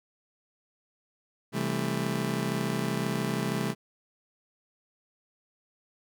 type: chord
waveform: 30% pulse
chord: A minor seventh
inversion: first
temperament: just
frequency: 132 / 165 / 198 / 220 Hz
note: C3 / E3 / G3 / A3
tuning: +16 / +2 / +18 / 0 cents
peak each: -31 dBFS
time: 1.52-3.75 s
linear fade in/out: 50 ms
effects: none